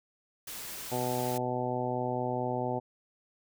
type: noise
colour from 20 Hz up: white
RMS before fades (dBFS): -41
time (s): 0.47-1.38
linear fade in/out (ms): 5
type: harmonic tone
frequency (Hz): 124.5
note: B2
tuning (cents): +14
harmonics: 1 / 2 / 3 / 4 / 5 / 6 / 7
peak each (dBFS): -37 / -37 / -37 / -37 / -37 / -37 / -37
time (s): 0.91-2.8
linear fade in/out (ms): 20
effects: none